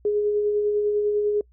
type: tone with tremolo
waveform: sine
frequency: 416.1 Hz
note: G#4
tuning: 3 cents sharp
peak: -18 dBFS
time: 0.05-1.41 s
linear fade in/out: 2 ms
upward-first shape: sine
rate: 10 Hz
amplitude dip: 30%
effects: noise-tail reverb RT60 0.1 s tail -26 dB re dry + added 60 Hz sine -53 dBFS peak until 1.52 s